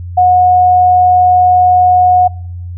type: tone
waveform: sine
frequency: 727 Hz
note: F#5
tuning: 31 cents flat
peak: -4 dBFS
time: 0.17-2.28 s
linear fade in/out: 10 ms
effects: noise-tail reverb RT60 0.8 s tail -25 dB re dry + added 88 Hz sine -21 dBFS peak until 2.77 s